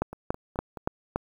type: two click trains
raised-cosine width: 1 ms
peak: -11 / -24 dBFS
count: 5 / 4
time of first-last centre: 0.02-1.16 / 0.13-0.772 s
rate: 3.51 / 4.67 Hz
effects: 8-bit